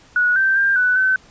sine tone with pitch steps, 1463 / 1560 / 1592 / 1490 / 1526 Hz, F#6 / G6 / G6 / F#6 / G6, -20 / -9 / +26 / +12 / -47 cents, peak -13 dBFS, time 0.16-1.16 s, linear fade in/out 2 ms, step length 200 ms, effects pink hiss -49 dBFS RMS until 1.3 s + resampled to 16000 Hz

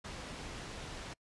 pink low-pass noise, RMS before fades -45 dBFS, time 0.04-1.14 s, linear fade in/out 10 ms, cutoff 6400 Hz, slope 12 dB/octave, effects noise-tail reverb RT60 0.1 s tail -26 dB re dry + resampled to 24000 Hz

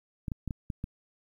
clicks, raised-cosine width 5 ms, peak -21 dBFS, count 6, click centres 0.282 / 0.318 / 0.477 / 0.508 / 0.702 / 0.841 s, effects 10-bit

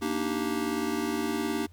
square chord, Eb major seventh, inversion second, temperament just, 233.3 / 291.7 / 311.1 / 388.9 Hz, Bb3 / D4 / Eb4 / G4, +2 / -12 / 0 / -14 cents, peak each -34 dBFS, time 0.01-1.67 s, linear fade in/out 20 ms, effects added 85 Hz sine -49 dBFS peak until 1.72 s + pink hiss -66 dBFS RMS until 1.72 s

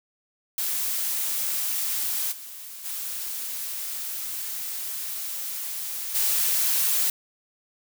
blue noise with level steps, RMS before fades -27 / -40 / -32 / -23 dBFS, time 0.58-7.1 s, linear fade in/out 2 ms, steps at 2.31 / 2.84 / 6.14 s, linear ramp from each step 20 ms, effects none

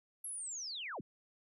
sine linear sweep, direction down, 11370 to 87.31 Hz, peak -40 dBFS, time 0.24-1.01 s, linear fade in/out 5 ms, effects none

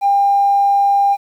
triangle tone, 800 Hz, G5, 35 cents sharp, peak -6 dBFS, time 0.01-1.17 s, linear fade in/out 50 ms, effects tanh soft clip ceiling -8 dBFS + 8-bit

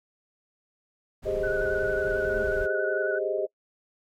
brown noise, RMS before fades -37 dBFS, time 1.22-2.67 s, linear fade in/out 20 ms
sine chord, Ab major seventh, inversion third, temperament equal, 392 / 415.3 / 523.3 / 622.3 Hz, G4 / Ab4 / C5 / Eb5, 0 / 0 / 0 / 0 cents, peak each -30 / -32 / -33 / -29 dBFS, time 1.25-3.47 s, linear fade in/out 20 ms
sine tone with vibrato, 1480 Hz, F#6, in tune, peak -30 dBFS, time 1.43-3.19 s, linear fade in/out 10 ms, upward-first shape square, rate 11 Hz, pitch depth 24 cents each way
triangle tone with exponential growth, 220 Hz, A3, in tune, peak -34 dBFS, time 1.88-2.44 s, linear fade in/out 5 ms, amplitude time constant 120 ms
effects noise-tail reverb RT60 0.1 s tail -23 dB re dry + AAC 64 kbps

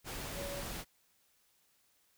sine tone in noise, 564 Hz, C#5, 30 cents sharp, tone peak -42 dBFS, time 0.34-0.65 s, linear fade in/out 50 ms, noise pink, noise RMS -42 dBFS, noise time 0.04-0.85 s, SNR -3 dB, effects white hiss -72 dBFS RMS until 2.17 s

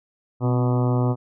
harmonic tone with a mistuned harmonic, 123.47 Hz, B2, in tune, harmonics 1 / 2 / 3 / 4 / 5 / 6 / 7 / 8 / 9 / 10, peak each -19 / -25 / -29 / -31 / -33 / -35 / -36 / -37 / -38 / -39 dBFS, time 0.4-1.16 s, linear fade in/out 50 ms, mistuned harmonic 2, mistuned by +46 cents, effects none

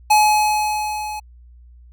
square tone with level ramp, 848 Hz, G#5, 36 cents sharp, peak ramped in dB -10 to -27 dBFS, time 0.1-1.2 s, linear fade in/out 10 ms, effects added 60 Hz sine -42 dBFS peak until 1.92 s

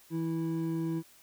triangle tone pair together, 163.24 / 327.7 Hz, E3 / E4, -17 / -10 cents, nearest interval octave, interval 1207 cents, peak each -31 / -30 dBFS, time 0.1-1.03 s, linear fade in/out 50 ms, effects white hiss -59 dBFS RMS until 1.22 s

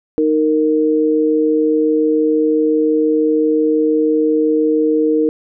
sine tone pair together, 309.9 / 462.9 Hz, D#4 / A#4, -7 / -12 cents, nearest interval perfect fifth, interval 695 cents, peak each -14 dBFS, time 0.18-5.29 s, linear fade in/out 0 ms, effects none

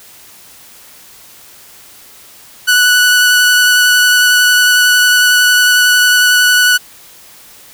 sawtooth tone with vibrato, 1480 Hz, F#6, in tune, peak -3 dBFS, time 2.67-6.78 s, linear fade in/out 20 ms, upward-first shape sine, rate 11 Hz, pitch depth 11 cents each way, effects white hiss -39 dBFS RMS until 7.73 s

